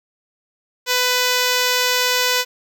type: tone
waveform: 5% pulse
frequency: 498.4 Hz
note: B4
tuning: 16 cents sharp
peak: -4 dBFS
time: 0.86-2.45 s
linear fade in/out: 50 ms
effects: none